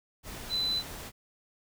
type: tone in noise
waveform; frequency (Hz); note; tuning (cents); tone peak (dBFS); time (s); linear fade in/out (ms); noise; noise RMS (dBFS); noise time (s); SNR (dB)
sine; 4009; B7; +25; -27; 0.49-0.83; 50; pink; -42; 0.23-1.12; +12
effects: none